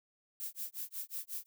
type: noise with tremolo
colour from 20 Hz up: violet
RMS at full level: -39 dBFS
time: 0.4-1.46 s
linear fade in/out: 0 ms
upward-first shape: sine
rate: 5.5 Hz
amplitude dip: 100%
effects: none